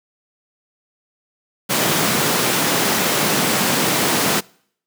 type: high-pass noise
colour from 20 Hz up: pink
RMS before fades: -18 dBFS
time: 1.69-4.41 s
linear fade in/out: 20 ms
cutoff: 150 Hz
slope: 24 dB/octave
effects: noise-tail reverb RT60 0.6 s tail -25 dB re dry